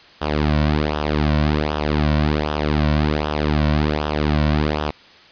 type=tone with flanger; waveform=sawtooth; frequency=75.3 Hz; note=D2; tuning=44 cents sharp; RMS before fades=-19 dBFS; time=0.21-4.91 s; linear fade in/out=10 ms; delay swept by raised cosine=0.45 to 2.45 ms; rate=1.3 Hz; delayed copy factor=-0.75; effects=white hiss -46 dBFS RMS until 5.31 s + resampled to 11025 Hz